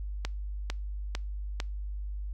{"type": "click train", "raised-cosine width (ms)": 0.2, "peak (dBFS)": -15, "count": 4, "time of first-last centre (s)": [0.25, 1.601], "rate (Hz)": 2.22, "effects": ["noise-tail reverb RT60 0.3 s tail -25 dB re dry", "added 50 Hz sine -33 dBFS peak until 2.33 s"]}